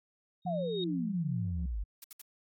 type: tone with exponential growth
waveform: sine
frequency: 3735 Hz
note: A#7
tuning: 3 cents sharp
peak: -34 dBFS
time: 0.42-0.84 s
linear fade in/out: 2 ms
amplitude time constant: 91 ms
type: tone with tremolo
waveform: sine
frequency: 173.9 Hz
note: F3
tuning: 7 cents flat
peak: -33 dBFS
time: 0.45-1.66 s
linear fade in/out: 5 ms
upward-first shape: sine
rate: 2.5 Hz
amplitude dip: 45%
type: exponential sweep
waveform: sine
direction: down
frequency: 748 to 46.25 Hz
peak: -32 dBFS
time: 0.46-1.84 s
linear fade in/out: 10 ms
type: noise bursts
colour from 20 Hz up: blue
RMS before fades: -46 dBFS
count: 3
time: 2.02-2.216 s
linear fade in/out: 2 ms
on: 22 ms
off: 65 ms
effects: AAC 64 kbps